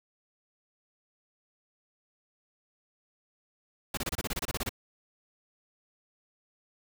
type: noise bursts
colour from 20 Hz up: pink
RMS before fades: -32 dBFS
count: 13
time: 3.94-4.693 s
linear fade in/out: 5 ms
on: 33 ms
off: 27 ms
effects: none